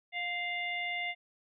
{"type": "harmonic tone with a mistuned harmonic", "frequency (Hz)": 706, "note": "F5", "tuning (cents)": 19, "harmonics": [1, 3, 4, 5], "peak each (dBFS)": [-40, -34, -42, -44], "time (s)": [0.12, 1.15], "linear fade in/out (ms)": 50, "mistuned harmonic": 3, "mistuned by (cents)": -25, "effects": []}